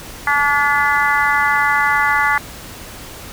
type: harmonic tone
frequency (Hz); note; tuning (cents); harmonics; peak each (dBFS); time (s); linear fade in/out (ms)
287.7; D4; -36; 3 / 4 / 5 / 6 / 7; -19 / -19 / -19 / -19 / -19; 0.27-2.38; 2
effects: pink hiss -34 dBFS RMS until 3.32 s